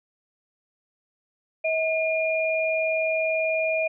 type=tone pair together; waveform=sine; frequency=641 / 2420 Hz; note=E5 / D#7; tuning=-49 / -49 cents; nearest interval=octave + major seventh; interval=2300 cents; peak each=-23 / -26 dBFS; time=1.64-3.88 s; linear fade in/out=10 ms; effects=none